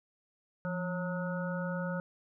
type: harmonic tone with a mistuned harmonic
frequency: 181.9 Hz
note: F#3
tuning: 29 cents flat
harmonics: 1 / 3 / 5 / 7 / 8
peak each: -34 / -38 / -46 / -45 / -42 dBFS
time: 0.65-2 s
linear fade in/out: 0 ms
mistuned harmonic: 1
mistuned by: -89 cents
effects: none